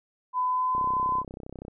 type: tone with pitch glide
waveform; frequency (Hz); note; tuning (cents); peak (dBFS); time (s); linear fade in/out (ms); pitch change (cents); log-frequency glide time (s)
sine; 1006 to 1017.7; B5 to C6; +32 to -48; -23; 0.33-1.24; 50; +20; 0.45-0.75
type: click train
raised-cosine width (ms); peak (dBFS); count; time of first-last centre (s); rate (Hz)
2; -26; 31; 0.75-1.682; 32.2
effects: none